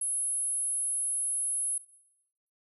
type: tone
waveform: sine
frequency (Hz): 10630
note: E9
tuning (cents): +13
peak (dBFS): -27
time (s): 0.01-1.78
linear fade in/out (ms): 5
effects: noise-tail reverb RT60 0.8 s tail -18 dB re dry + tanh soft clip ceiling -24 dBFS